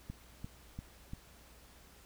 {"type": "click train", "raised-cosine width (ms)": 5, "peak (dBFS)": -29, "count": 4, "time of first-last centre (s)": [0.1, 1.134], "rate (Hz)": 2.9, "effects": ["added 60 Hz sine -61 dBFS peak until 2.05 s", "pink hiss -60 dBFS RMS until 2.05 s"]}